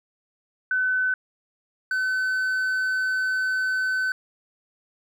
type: tone pair in turn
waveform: sine / triangle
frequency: 1512 / 1518 Hz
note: F#6 / F#6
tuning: +37 / +44 cents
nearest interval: unison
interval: 7 cents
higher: second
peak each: -20 dBFS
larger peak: neither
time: 0.71-1.14 / 1.91-4.12 s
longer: second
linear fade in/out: 2 ms
effects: none